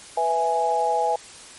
sine chord, E major, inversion second, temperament equal, 493.9 / 659.3 / 830.6 Hz, B4 / E5 / G#5, 0 / 0 / 0 cents, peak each -26 / -25 / -21 dBFS, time 0.17-1.16 s, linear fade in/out 5 ms, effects white hiss -43 dBFS RMS until 1.58 s + MP3 48 kbps

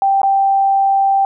sine tone with dropouts, 784 Hz, G5, in tune, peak -10 dBFS, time 0.02-1.25 s, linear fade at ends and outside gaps 1 ms, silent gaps 0.217-0.232 s, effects none

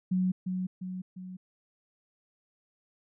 sine tone with echo, 184.4 Hz, F#3, 6 cents flat, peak -24 dBFS, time 0.11-0.32 s, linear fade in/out 10 ms, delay 350 ms, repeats 3, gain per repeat -5 dB, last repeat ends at 1.37 s, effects none

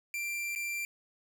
45% pulse tone with dropouts, 2362 Hz, D7, 9 cents sharp, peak -33 dBFS, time 0.14-0.85 s, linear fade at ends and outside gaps 1 ms, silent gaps 0.551-0.559 s, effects none

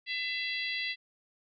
harmonic tone, 671 Hz, E5, 31 cents sharp, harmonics 3 / 4 / 5 / 6 / 7, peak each -35 / -37 / -39 / -41 / -42 dBFS, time 0.06-0.96 s, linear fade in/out 50 ms, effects none

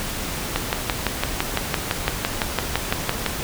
click train, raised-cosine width 0.3 ms, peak -3 dBFS, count 17, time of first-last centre 0.56-3.263 s, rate 5.92 Hz, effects pink hiss -28 dBFS RMS until 3.43 s

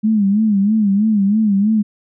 sine tone with vibrato, 207.7 Hz, G#3, in tune, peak -11 dBFS, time 0.03-1.83 s, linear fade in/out 20 ms, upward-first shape sine, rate 3.1 Hz, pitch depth 110 cents each way, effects none

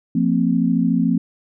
sine chord, F suspended fourth, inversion none, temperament equal with one note detuned, 174.61 / 227.6 / 261.6 Hz, F3 / Bb3 / C4, 0 / -41 / 0 cents, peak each -19 dBFS, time 0.15-1.18 s, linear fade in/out 5 ms, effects none

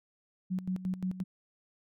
sine tone with tremolo, 185 Hz, F#3, in tune, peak -29 dBFS, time 0.5-1.24 s, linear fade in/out 20 ms, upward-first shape square, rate 5.7 Hz, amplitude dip 75%, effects none

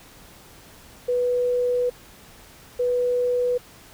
sine tone pair in turn, 492.2 / 492.2 Hz, B4 / B4, -6 / -6 cents, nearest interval unison, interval 0 cents, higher neither, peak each -19 dBFS, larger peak neither, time 1.08-1.9 / 2.79-3.58 s, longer first, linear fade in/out 10 ms, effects pink hiss -48 dBFS RMS until 3.93 s

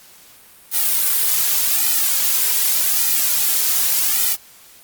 blue noise with flanger, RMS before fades -17 dBFS, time 0.71-4.37 s, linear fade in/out 50 ms, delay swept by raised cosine 1.8 to 3.6 ms, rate 0.85 Hz, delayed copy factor -1, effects white hiss -46 dBFS RMS until 4.83 s + Opus 48 kbps

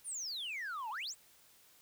sine exponential two-way sweep, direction down then up, 10000 to 830.6 to 8710 Hz, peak -36 dBFS, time 0.04-1.15 s, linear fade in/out 50 ms, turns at 0.9 s, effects tanh soft clip ceiling -37 dBFS + white hiss -64 dBFS RMS until 1.81 s

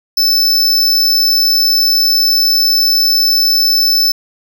square tone, 5274 Hz, E8, in tune, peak -9 dBFS, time 0.17-4.12 s, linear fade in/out 5 ms, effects none

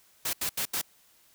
white noise bursts, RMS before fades -30 dBFS, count 4, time 0.25-0.815 s, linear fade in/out 5 ms, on 82 ms, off 79 ms, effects white hiss -62 dBFS RMS until 1.34 s

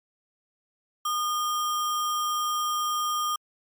sine tone with sample-and-hold, 1219 Hz, D#6, 36 cents flat, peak -24 dBFS, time 1.05-3.36 s, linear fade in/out 5 ms, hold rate 4410 Hz, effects MP3 96 kbps

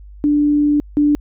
sine tone pair in turn, 293.7 / 293.7 Hz, D4 / D4, 0 / 0 cents, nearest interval unison, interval 0 cents, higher neither, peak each -11 / -10 dBFS, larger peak second, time 0.24-0.8 / 0.97-1.15 s, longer first, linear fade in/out 0 ms, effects added 50 Hz sine -35 dBFS peak until 1.2 s

